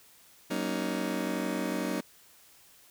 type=chord; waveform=30% pulse; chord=D# minor seventh; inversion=first; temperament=just; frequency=186.68 / 233.3 / 280 / 311.1 Hz; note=F#3 / A#3 / C#4 / D#4; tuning=+16 / +2 / +18 / 0 cents; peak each=-33 dBFS; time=0.5-2.01 s; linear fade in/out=10 ms; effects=white hiss -58 dBFS RMS until 2.9 s